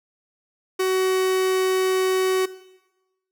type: tone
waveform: 45% pulse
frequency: 375.2 Hz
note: F#4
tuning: 24 cents sharp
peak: -19 dBFS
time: 0.79-2.46 s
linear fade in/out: 10 ms
effects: noise-tail reverb RT60 1.0 s tail -17 dB re dry